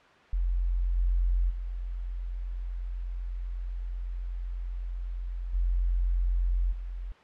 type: tone with level steps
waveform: sine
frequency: 44.04 Hz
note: F1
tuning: 15 cents sharp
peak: -24 / -22 / -31 / -23 / -33 dBFS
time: 0.33-7.12 s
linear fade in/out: 0 ms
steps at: 0.96 / 1.49 / 5.53 / 6.71 s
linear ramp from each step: 20 ms
effects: white hiss -55 dBFS RMS until 7.23 s + low-pass 2000 Hz 12 dB/octave